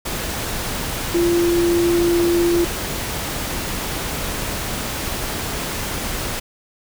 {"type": "tone in noise", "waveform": "sine", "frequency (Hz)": 344.1, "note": "F4", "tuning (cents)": -26, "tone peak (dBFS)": -14, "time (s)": [1.14, 2.65], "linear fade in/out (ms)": 10, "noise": "pink", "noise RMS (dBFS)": -25, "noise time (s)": [0.05, 6.4], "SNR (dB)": 8, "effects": []}